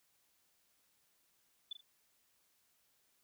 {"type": "tone with echo", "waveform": "sine", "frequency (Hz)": 3487, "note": "A7", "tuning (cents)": -16, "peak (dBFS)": -39, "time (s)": [1.71, 1.73], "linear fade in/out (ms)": 5, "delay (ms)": 40, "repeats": 2, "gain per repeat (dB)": -9, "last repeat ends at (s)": 1.81, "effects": ["white hiss -75 dBFS RMS until 3.23 s"]}